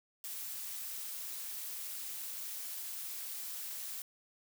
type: noise with amplitude modulation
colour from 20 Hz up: blue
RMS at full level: -40 dBFS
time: 0.24-4.02 s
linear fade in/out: 2 ms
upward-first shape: sine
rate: 215 Hz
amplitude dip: 50%
effects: none